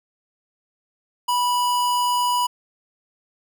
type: tone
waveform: square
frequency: 981 Hz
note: B5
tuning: 12 cents flat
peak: -19 dBFS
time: 1.28-2.47 s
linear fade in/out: 10 ms
effects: none